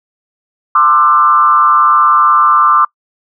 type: tone with frequency modulation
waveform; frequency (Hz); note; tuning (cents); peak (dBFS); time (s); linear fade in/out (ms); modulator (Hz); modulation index
sine; 1190; D6; +22; -5; 0.75-2.85; 5; 141; 1
effects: noise-tail reverb RT60 0.1 s tail -26 dB re dry